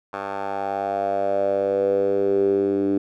10% pulse tone with band-pass filter sweep, 98.9 Hz, G2, 16 cents sharp, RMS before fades -22 dBFS, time 0.13-2.98 s, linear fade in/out 5 ms, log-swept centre 1000 to 320 Hz, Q 6.1, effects none

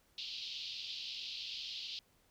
white band-pass noise, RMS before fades -44 dBFS, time 0.18-1.99 s, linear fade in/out 0 ms, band 2800 to 4700 Hz, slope 48 dB/octave, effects pink hiss -71 dBFS RMS until 2.3 s

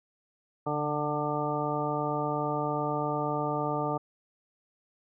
harmonic tone with a mistuned harmonic, 148.7 Hz, D3, 22 cents sharp, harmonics 1 / 2 / 3 / 4 / 5 / 6 / 8, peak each -35 / -35 / -35 / -35 / -35 / -35 / -35 dBFS, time 0.66-3.98 s, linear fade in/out 10 ms, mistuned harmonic 1, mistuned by -35 cents, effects none

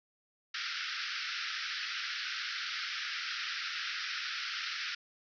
pink band-pass noise, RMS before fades -38 dBFS, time 0.54-4.95 s, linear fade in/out 5 ms, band 1300 to 5600 Hz, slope 96 dB/octave, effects none

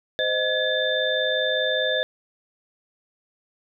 sine tone cluster, 516 / 621 / 1699 / 3572 Hz, C5 / D#5 / G#6 / A7, -24 / -3 / +39 / +25 cents, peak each -26 dBFS, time 0.19-2.03 s, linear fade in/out 0 ms, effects none

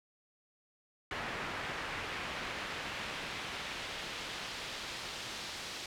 brown noise with band-pass filter sweep, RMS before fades -41 dBFS, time 1.11-5.86 s, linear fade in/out 2 ms, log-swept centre 1900 to 4600 Hz, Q 1, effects none

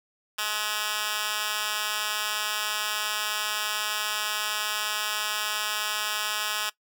10% pulse tone with high-pass filter, 211.6 Hz, G#3, 33 cents sharp, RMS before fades -29 dBFS, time 0.38-6.7 s, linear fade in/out 10 ms, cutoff 1900 Hz, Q 1.1, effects noise-tail reverb RT60 0.1 s tail -20 dB re dry

